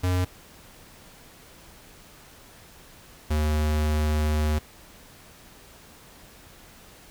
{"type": "tone pair in turn", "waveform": "square", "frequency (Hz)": [90.8, 76.2], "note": ["F#2", "D#2"], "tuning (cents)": [-32, -36], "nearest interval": "minor third", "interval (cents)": 304, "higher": "first", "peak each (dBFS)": -22, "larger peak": "neither", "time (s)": [[0.03, 0.25], [3.3, 4.59]], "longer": "second", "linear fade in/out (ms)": 10, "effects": ["pink hiss -50 dBFS RMS until 7.1 s"]}